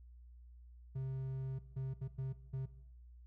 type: tone bursts at uneven times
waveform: triangle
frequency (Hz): 132.5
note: C3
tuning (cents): +22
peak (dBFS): -35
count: 5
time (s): 0.95-1.59 / 1.76-1.94 / 2.01-2.08 / 2.18-2.33 / 2.53-2.66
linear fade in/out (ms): 10
effects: noise-tail reverb RT60 0.9 s tail -18 dB re dry + added 60 Hz sine -54 dBFS peak until 3.26 s